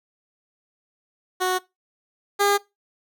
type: tone pair in turn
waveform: 15% pulse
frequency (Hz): 368.7 / 404.7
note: F#4 / G#4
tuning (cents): -6 / -45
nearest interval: major second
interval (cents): 161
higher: second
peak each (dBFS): -14 / -11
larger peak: second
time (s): 1.4-1.59 / 2.39-2.58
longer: neither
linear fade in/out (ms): 20
effects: noise-tail reverb RT60 0.2 s tail -20 dB re dry